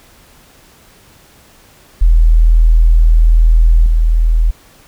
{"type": "tone with level steps", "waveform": "sine", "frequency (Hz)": 40.6, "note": "E1", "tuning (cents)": -26, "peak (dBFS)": [-4, -7], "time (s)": [2.01, 4.51], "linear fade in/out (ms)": 10, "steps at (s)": 3.86, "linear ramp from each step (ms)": 2, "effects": ["pink hiss -45 dBFS RMS until 4.87 s"]}